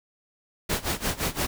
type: noise with tremolo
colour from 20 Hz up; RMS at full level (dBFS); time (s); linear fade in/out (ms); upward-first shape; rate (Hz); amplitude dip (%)
pink; -25; 0.69-1.47; 10; sine; 5.8; 90
effects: none